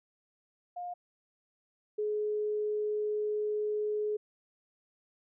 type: tone pair in turn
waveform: sine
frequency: 710 / 422.2 Hz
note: F5 / G#4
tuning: +28 / +29 cents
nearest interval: major sixth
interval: 899 cents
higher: first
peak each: -36 / -29 dBFS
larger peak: second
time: 0.76-0.94 / 1.98-4.17 s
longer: second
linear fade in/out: 10 ms
effects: none